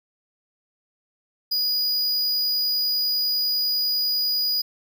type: tone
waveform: square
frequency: 4915 Hz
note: D#8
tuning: 22 cents flat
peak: -21 dBFS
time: 1.51-4.62 s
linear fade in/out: 10 ms
effects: none